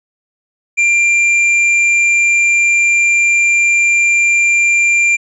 sine tone with hard clipping, 2379 Hz, D7, 22 cents sharp, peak -10 dBFS, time 0.77-5.17 s, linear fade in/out 20 ms, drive 6 dB, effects resampled to 22050 Hz

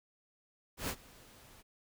pink noise with ADSR envelope, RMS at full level -35 dBFS, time 0.77-1.63 s, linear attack 120 ms, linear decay 62 ms, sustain -23 dB, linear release 30 ms, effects none

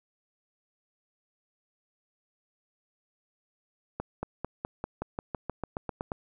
accelerating click train, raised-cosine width 1 ms, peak -18 dBFS, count 14, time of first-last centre 4-6.118 s, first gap 230 ms, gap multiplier 0.94, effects none

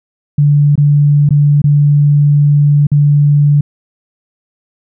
sine tone with dropouts, 145.6 Hz, D3, 15 cents flat, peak -5 dBFS, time 0.38-3.61 s, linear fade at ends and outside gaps 5 ms, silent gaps 0.756-0.777 / 1.291-1.306 / 1.618-1.64 / 2.869-2.916 s, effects none

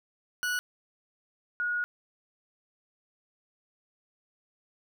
40% pulse / sine tone pair in turn, 1470 / 1447.3 Hz, F#6 / F#6, -12 / -39 cents, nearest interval unison, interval 27 cents, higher first, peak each -27 dBFS, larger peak neither, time 0.43-0.59 / 1.6-1.84 s, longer second, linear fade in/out 0 ms, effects none

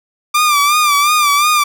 sawtooth tone with vibrato, 1185 Hz, D6, 15 cents sharp, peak -6 dBFS, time 0.34-1.64 s, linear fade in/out 10 ms, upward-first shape sine, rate 2.8 Hz, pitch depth 66 cents each way, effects none

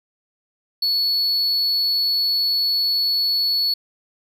triangle tone, 4409 Hz, C#8, 10 cents flat, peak -16 dBFS, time 0.82-3.74 s, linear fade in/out 5 ms, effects none

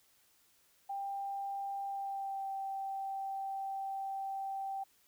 sine tone with pitch glide, 792 to 779.7 Hz, G5 to G5, +18 to -10 cents, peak -36 dBFS, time 0.89-4.84 s, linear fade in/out 10 ms, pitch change -28 cents, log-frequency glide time 1.85-2.48 s, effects white hiss -69 dBFS RMS until 5.07 s

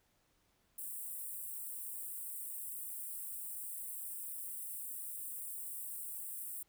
white high-pass noise, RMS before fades -44 dBFS, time 0.78-6.63 s, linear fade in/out 5 ms, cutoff 8000 Hz, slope 96 dB/octave, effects pink hiss -75 dBFS RMS until 6.68 s

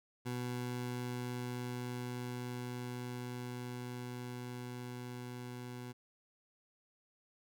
20% pulse tone with level ramp, 123.47 Hz, B2, in tune, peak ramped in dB -32 to -39 dBFS, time 0.25-5.93 s, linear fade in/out 20 ms, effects none

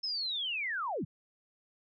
sine linear sweep, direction down, 5280 to 98 Hz, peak -32 dBFS, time 0.03-1.05 s, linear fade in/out 10 ms, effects none

